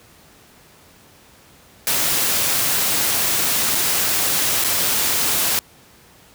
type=noise with dropouts; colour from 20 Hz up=white; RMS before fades=-19 dBFS; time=1.87-5.59 s; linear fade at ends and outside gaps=0 ms; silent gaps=3.748-3.752 / 4.64-4.646 s; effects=pink hiss -49 dBFS RMS until 6.34 s + high-pass 60 Hz 12 dB/octave